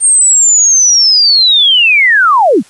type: linear sweep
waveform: sine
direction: down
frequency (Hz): 8760 to 153.2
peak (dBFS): -4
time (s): 0-2.63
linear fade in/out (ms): 50
effects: white hiss -42 dBFS RMS until 2.69 s + resampled to 24000 Hz